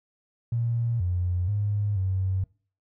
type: tone with pitch steps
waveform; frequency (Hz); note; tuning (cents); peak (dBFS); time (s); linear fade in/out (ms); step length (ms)
triangle; 117.4 / 89.3 / 103.1 / 94.6; A#2 / F2 / G#2 / F#2; +13 / +39 / -12 / +39; -19; 0.52-2.44; 5; 480
effects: noise-tail reverb RT60 0.4 s tail -26 dB re dry + tanh soft clip ceiling -21 dBFS